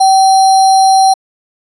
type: tone with sample-and-hold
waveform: sine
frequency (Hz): 768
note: G5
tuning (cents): -36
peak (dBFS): -4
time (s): 0-1.14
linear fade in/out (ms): 10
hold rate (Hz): 4900
effects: resampled to 24000 Hz